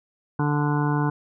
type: harmonic tone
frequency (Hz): 147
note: D3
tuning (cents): +2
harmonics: 1 / 2 / 3 / 5 / 6 / 7 / 8 / 9 / 10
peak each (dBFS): -22 / -26 / -32 / -35 / -31 / -31 / -41 / -42 / -34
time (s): 0.39-1.1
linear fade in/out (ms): 5
effects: none